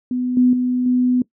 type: tone with level steps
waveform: sine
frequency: 250 Hz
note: B3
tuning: 21 cents sharp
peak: -18 / -10 / -16 / -13 dBFS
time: 0.11-1.22 s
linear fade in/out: 2 ms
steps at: 0.37 / 0.53 / 0.86 s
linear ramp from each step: 2 ms
effects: noise-tail reverb RT60 0.1 s tail -21 dB re dry